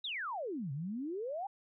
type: exponential two-way sweep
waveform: sine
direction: down then up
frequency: 3950 to 130.81 to 826 Hz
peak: -36 dBFS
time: 0.04-1.47 s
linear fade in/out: 5 ms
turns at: 0.72 s
effects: none